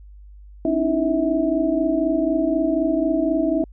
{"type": "tone cluster", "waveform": "sine", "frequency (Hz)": [268.9, 303.4, 327.4, 649], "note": ["C4", "D#4", "E4", "E5"], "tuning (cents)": [47, -44, -12, -27], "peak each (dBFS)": [-25, -22, -22, -23], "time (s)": [0.65, 3.64], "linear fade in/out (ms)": 2, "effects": ["added 50 Hz sine -40 dBFS peak until 3.72 s"]}